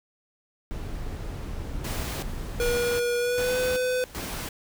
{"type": "noise", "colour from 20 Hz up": "brown", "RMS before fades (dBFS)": -33, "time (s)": [0.71, 2.77], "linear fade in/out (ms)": 0}
{"type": "noise with tremolo", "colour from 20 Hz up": "pink", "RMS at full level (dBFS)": -34, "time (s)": [1.84, 4.49], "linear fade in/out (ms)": 5, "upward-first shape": "square", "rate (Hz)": 1.3, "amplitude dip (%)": 80}
{"type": "tone with pitch glide", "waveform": "square", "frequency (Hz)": [481, 504], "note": ["B4", "B4"], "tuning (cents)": [-46, 35], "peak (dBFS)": -24, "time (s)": [2.6, 4.04], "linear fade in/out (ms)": 0, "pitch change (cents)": 81, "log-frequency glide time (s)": [3.18, 3.57]}
{"effects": []}